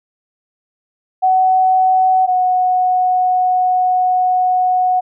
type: tone pair in turn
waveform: sine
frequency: 749 / 734.9 Hz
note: F#5 / F#5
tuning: +21 / -12 cents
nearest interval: unison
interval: 33 cents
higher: first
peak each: -9 / -11 dBFS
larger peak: first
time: 1.22-2.27 / 2.27-5.01 s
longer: second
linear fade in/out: 20 ms
effects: none